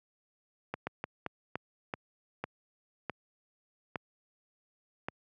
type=slowing click train; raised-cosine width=0.5 ms; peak=-19 dBFS; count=10; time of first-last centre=0.74-5.085 s; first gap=130 ms; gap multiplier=1.31; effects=high-pass 100 Hz 12 dB/octave